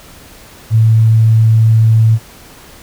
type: tone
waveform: sine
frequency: 111.6 Hz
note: A2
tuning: 25 cents sharp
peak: -5 dBFS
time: 0.7-2.19 s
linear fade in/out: 50 ms
effects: pink hiss -38 dBFS RMS until 2.82 s